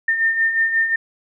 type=beating tone pair; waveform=sine; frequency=1807 / 1812.6 Hz; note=A6 / A#6; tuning=+46 / -49 cents; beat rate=5.6 Hz; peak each=-24 / -16 dBFS; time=0.08-0.96 s; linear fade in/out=5 ms; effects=none